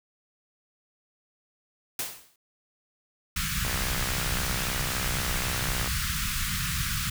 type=noise with exponential decay; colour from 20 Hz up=white; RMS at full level=-28 dBFS; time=1.99-2.36 s; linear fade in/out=2 ms; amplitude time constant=79 ms
type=band-stop noise; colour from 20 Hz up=pink; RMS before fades=-29 dBFS; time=3.36-7.1 s; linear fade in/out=5 ms; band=200 to 1200 Hz; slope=48 dB/octave
type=click train; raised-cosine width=0.5 ms; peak=-18 dBFS; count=143; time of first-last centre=3.65-5.876 s; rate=63.8 Hz
effects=none